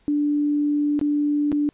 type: tone with dropouts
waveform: sine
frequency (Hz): 293.2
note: D4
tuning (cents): -3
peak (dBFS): -18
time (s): 0.08-1.69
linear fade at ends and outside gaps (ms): 0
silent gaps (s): 0.992-1.013 / 1.518-1.526
effects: pink hiss -62 dBFS RMS until 1.73 s + resampled to 8000 Hz